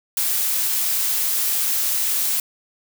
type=noise; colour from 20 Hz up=blue; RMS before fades=-21 dBFS; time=0.17-2.4 s; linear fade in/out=2 ms; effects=none